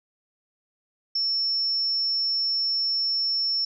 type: tone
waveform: sine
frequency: 5400 Hz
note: E8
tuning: 41 cents sharp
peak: -22 dBFS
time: 1.15-3.65 s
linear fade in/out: 5 ms
effects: none